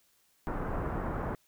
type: low-pass noise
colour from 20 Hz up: pink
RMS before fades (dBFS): -34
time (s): 0.47-1.35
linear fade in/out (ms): 0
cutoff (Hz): 1400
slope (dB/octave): 24
effects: white hiss -69 dBFS RMS until 1.47 s